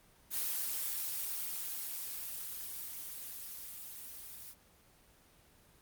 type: noise with level ramp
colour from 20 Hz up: blue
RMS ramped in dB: -35 to -49 dBFS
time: 0.3-4.55 s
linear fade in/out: 50 ms
effects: pink hiss -64 dBFS RMS until 5.81 s + Opus 24 kbps